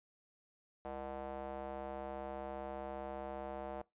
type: tone with band-pass filter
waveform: square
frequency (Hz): 67.5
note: C#2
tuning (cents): -45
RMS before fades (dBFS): -44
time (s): 0.85-3.82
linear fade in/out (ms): 0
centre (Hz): 680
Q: 2.5
effects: noise-tail reverb RT60 0.2 s tail -22 dB re dry + resampled to 8000 Hz